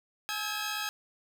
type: tone cluster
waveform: 15% pulse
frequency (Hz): 842 / 1291 / 1615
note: G#5 / E6 / G#6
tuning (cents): +24 / -37 / -49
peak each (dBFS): -31 / -30 / -30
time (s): 0.29-0.89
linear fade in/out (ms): 0
effects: none